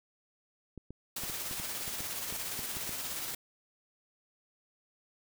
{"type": "clicks", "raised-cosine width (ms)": 3, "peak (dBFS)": -31, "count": 12, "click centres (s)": [0.777, 0.906, 1.236, 1.298, 1.512, 1.599, 1.879, 2.006, 2.325, 2.592, 2.769, 2.893]}
{"type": "noise with tremolo", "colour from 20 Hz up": "white", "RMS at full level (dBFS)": -37, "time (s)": [1.16, 3.35], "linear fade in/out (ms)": 5, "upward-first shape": "square", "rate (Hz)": 17, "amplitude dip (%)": 25}
{"effects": []}